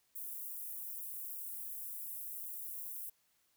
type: high-pass noise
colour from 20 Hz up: white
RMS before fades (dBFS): -44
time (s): 0.15-3.1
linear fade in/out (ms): 10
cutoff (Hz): 11000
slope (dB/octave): 24
effects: white hiss -75 dBFS RMS until 3.56 s